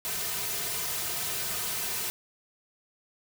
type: noise with comb filter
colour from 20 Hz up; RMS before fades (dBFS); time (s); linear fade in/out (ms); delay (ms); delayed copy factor
white; -32; 0.05-2.1; 0; 3.6; -0.95
effects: none